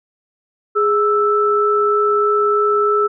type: tone pair together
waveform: sine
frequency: 415.3 / 1318.5 Hz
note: G#4 / E6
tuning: 0 / 0 cents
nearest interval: octave + minor sixth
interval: 2000 cents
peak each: -15 dBFS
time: 0.75-3.08 s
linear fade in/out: 20 ms
effects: none